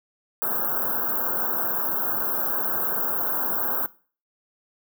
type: band-stop noise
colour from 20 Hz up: white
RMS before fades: -25 dBFS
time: 0.42-3.86 s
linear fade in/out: 0 ms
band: 1600 to 13000 Hz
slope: 96 dB/octave
effects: noise-tail reverb RT60 0.4 s tail -20 dB re dry + high-pass 200 Hz 12 dB/octave